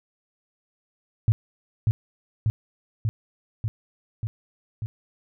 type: tone with echo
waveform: sine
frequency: 109.6 Hz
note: A2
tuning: 6 cents flat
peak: -14 dBFS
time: 1.28-1.32 s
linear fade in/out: 0 ms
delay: 590 ms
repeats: 6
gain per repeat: -2 dB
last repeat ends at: 4.86 s
effects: none